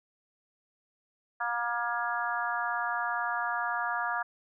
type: harmonic tone with a mistuned harmonic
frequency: 238 Hz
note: A#3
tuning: 36 cents sharp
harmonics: 3 / 4 / 5 / 6 / 7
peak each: -35 / -35 / -35 / -35 / -35 dBFS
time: 1.4-4.23 s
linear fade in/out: 10 ms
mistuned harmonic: 6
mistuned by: -23 cents
effects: none